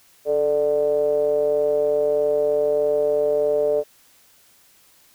triangle ring-modulated tone, 76.8 Hz, D#2, 22 cents flat, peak -12 dBFS, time 0.25-3.84 s, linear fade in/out 50 ms, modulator 516 Hz, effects white hiss -55 dBFS RMS until 5.14 s

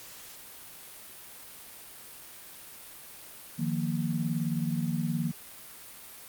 sine chord, Eb suspended second, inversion none, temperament equal, 155.56 / 174.61 / 233.1 Hz, Eb3 / F3 / Bb3, 0 / 0 / 0 cents, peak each -31 / -32 / -32 dBFS, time 3.58-5.32 s, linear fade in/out 20 ms, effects white hiss -47 dBFS RMS until 6.28 s + Opus 48 kbps

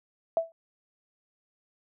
sine tone with exponential decay, 659.3 Hz, E5, in tune, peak -18 dBFS, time 0.37-0.52 s, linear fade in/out 1 ms, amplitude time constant 31 ms, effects none

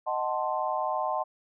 sine chord, D# diminished seventh, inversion none, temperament equal with one note detuned, 622.3 / 745.6 / 880 / 1046.5 Hz, D#5 / F#5 / A5 / C6, 0 / +13 / 0 / 0 cents, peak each -32 dBFS, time 0.06-1.24 s, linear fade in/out 20 ms, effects none

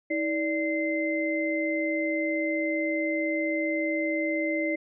sine tone cluster, 319.5 / 584 / 2073 Hz, D#4 / D5 / C7, +46 / -10 / -17 cents, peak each -28 / -30 / -30 dBFS, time 0.1-4.76 s, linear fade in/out 10 ms, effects none

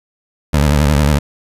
20% pulse tone with vibrato, 73.42 Hz, D2, in tune, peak -5 dBFS, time 0.53-1.19 s, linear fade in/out 10 ms, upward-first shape triangle, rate 11 Hz, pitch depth 130 cents each way, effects resampled to 32000 Hz

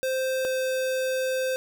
square tone pair in turn, 522 / 519.1 Hz, C5 / C5, -4 / -14 cents, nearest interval unison, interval 10 cents, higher first, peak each -25 dBFS, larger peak neither, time 0.03-0.45 / 0.45-1.56 s, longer second, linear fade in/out 0 ms, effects none

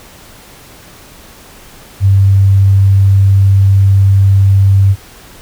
sine tone, 97.8 Hz, G2, 4 cents flat, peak -4 dBFS, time 2-4.96 s, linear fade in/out 50 ms, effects pink hiss -37 dBFS RMS until 5.41 s

